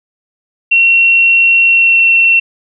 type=tone with pitch glide; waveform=sine; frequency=2728 to 2712 Hz; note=F7 to E7; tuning=-41 to +49 cents; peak=-5 dBFS; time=0.71-2.4 s; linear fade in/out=10 ms; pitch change=-10 cents; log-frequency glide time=1.66-2.02 s; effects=none